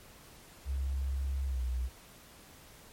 sine tone with pitch glide, 67.5 to 62.26 Hz, C#2 to B1, -45 to +15 cents, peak -30 dBFS, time 0.65-1.9 s, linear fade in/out 50 ms, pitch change -140 cents, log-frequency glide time 1.47-1.61 s, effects pink hiss -55 dBFS RMS until 2.92 s + MP3 64 kbps

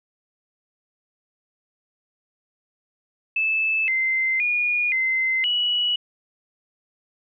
sine tone with pitch steps, 2623 / 2076 / 2441 / 2066 / 2933 Hz, E7 / C7 / D#7 / C7 / F#7, -9 / -14 / -34 / -22 / -16 cents, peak -19 dBFS, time 3.36-5.96 s, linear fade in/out 5 ms, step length 520 ms, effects none

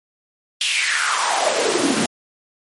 pink noise with high-pass filter sweep, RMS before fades -19 dBFS, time 0.61-2.06 s, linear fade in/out 2 ms, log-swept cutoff 3200 to 200 Hz, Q 4.1, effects MP3 48 kbps

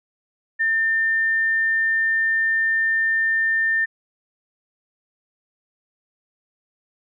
sine tone, 1800 Hz, A6, 39 cents sharp, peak -17 dBFS, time 0.59-3.86 s, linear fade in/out 20 ms, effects none

